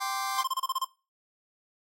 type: chord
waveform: sawtooth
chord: G suspended fourth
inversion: none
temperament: just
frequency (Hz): 784 / 1045.3 / 1176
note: G5 / C6 / D6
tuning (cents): 0 / -2 / +2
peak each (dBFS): -30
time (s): 0-0.44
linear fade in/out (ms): 20
type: tone bursts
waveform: square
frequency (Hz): 1053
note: C6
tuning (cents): +11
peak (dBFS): -27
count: 8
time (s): 0.38-0.847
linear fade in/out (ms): 5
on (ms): 33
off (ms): 29
effects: noise-tail reverb RT60 0.3 s tail -20 dB re dry + AAC 48 kbps